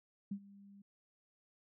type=tone with ADSR envelope; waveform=sine; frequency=199.6 Hz; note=G3; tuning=32 cents sharp; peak=-35 dBFS; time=0.31-0.82 s; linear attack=7 ms; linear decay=71 ms; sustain=-20 dB; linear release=6 ms; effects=none